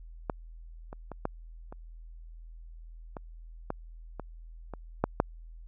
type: clicks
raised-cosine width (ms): 1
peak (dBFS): -15 / -28 / -25 / -15 / -29 / -24 / -17 / -23 / -25 / -10 / -8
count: 11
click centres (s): 0.298 / 0.929 / 1.117 / 1.254 / 1.725 / 3.168 / 3.704 / 4.197 / 4.737 / 5.04 / 5.201
effects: added 41 Hz sine -44 dBFS peak until 5.67 s